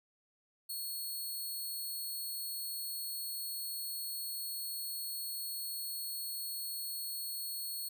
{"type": "tone", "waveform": "5% pulse", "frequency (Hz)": 4341, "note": "C#8", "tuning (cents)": -37, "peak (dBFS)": -31, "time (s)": [0.69, 7.89], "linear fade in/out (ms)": 10, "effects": []}